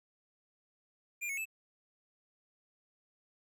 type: tone with pitch steps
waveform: square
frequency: 2400 / 2200 / 2622 Hz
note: D7 / C#7 / E7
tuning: +37 / -14 / -10 cents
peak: -36 dBFS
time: 1.21-1.456 s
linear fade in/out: 20 ms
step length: 82 ms
effects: none